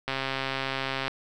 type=click train; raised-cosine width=0.3 ms; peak=-13 dBFS; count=135; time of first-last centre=0.08-1.08 s; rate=134 Hz; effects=none